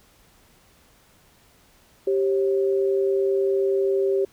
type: tone pair together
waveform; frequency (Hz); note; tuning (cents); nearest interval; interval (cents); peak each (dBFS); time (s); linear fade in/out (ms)
sine; 391.3 / 541; G4 / C#5; -3 / -42; tritone; 561; -19 / -27; 2.07-4.25; 5
effects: pink hiss -57 dBFS RMS until 4.32 s